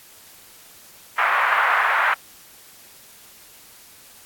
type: band-pass noise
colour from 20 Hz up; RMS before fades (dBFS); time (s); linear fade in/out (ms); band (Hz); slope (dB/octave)
pink; -19; 1.18-2.14; 5; 960 to 1900; 24
effects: white hiss -47 dBFS RMS until 4.25 s + AAC 64 kbps